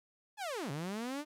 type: linear two-way sweep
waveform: sawtooth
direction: down then up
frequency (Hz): 879 to 133.1 to 307.2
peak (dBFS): -33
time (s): 0.37-1.25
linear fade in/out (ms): 50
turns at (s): 0.71
effects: low-pass 12000 Hz 12 dB/octave + 12-bit